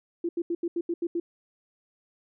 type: tone bursts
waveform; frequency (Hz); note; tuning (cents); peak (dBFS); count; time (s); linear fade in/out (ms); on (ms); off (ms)
sine; 341.6; F4; -38; -25; 8; 0.24-1.2; 5; 50; 80
effects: none